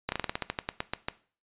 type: slowing click train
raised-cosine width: 0.3 ms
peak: -13 dBFS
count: 14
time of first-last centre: 0.09-1.085 s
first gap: 31 ms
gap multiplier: 1.14
effects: noise-tail reverb RT60 0.4 s tail -17 dB re dry + resampled to 8000 Hz